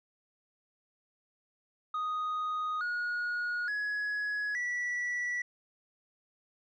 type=tone with pitch steps; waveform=sine; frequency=1244.5 / 1446.2 / 1680.5 / 1952.8 Hz; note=D#6 / F#6 / G#6 / B6; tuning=0 / -40 / +20 / -20 cents; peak=-28 dBFS; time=1.94-5.42 s; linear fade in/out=5 ms; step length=870 ms; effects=tanh soft clip ceiling -30 dBFS